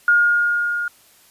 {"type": "tone with level ramp", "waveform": "sine", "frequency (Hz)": 1425, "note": "F6", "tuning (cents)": 34, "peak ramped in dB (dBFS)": [-10, -21], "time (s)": [0.08, 0.88], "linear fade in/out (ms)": 2, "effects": ["white hiss -52 dBFS RMS until 1.3 s", "resampled to 32000 Hz"]}